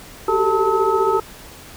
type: tone cluster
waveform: sine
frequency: 381.2 / 396.1 / 444.3 / 888 / 1286 Hz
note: G4 / G4 / A4 / A5 / E6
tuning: -48 / +18 / +17 / +16 / -43 cents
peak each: -21 dBFS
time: 0.28-1.2 s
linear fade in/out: 5 ms
effects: pink hiss -40 dBFS RMS until 1.76 s